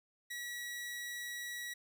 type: tone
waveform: sawtooth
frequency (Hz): 1929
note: B6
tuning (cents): -41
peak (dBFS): -37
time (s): 0.3-1.74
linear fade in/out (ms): 10
effects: none